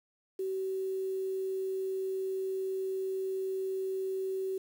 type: tone with quantisation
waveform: sine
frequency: 381.1 Hz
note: G4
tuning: 49 cents flat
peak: -31 dBFS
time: 0.39-4.58 s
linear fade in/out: 5 ms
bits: 9
effects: none